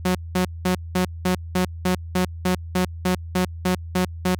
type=tone bursts; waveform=sawtooth; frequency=182.7 Hz; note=F#3; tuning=22 cents flat; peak=-14 dBFS; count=15; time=0.05-4.35 s; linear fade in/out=5 ms; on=100 ms; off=200 ms; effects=added 83 Hz sine -31 dBFS peak until 4.39 s